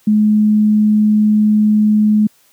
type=tone; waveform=sine; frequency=212.3 Hz; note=G#3; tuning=38 cents sharp; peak=-8 dBFS; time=0.07-2.27 s; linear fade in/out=5 ms; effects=white hiss -53 dBFS RMS until 2.52 s + high-pass 100 Hz 12 dB/octave